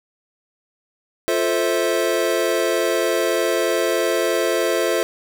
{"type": "chord", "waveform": "square", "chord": "F major seventh", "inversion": "none", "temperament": "equal with one note detuned", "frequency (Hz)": [349.2, 440, 523.3, 651.3], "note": ["F4", "A4", "C5", "E5"], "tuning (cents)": [0, 0, 0, -21], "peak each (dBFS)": -24, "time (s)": [1.28, 5.03], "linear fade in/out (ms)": 0, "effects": []}